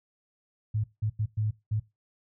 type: tone bursts at uneven times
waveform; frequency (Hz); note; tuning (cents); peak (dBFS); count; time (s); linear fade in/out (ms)
sine; 107.4; A2; -41; -25; 5; 0.74-0.84 / 1.02-1.1 / 1.19-1.26 / 1.37-1.51 / 1.71-1.8; 10
effects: noise-tail reverb RT60 0.2 s tail -17 dB re dry